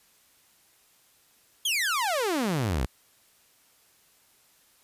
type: exponential sweep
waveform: sawtooth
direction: down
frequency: 3395 to 55 Hz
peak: -21 dBFS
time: 1.65-2.86 s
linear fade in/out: 5 ms
effects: white hiss -62 dBFS RMS until 4.83 s + resampled to 32000 Hz